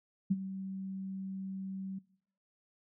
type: tone with ADSR envelope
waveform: sine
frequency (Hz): 191.7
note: G3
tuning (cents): -38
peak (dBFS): -23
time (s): 0.3-1.99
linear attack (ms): 14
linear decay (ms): 35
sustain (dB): -15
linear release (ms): 9
effects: noise-tail reverb RT60 0.7 s tail -21 dB re dry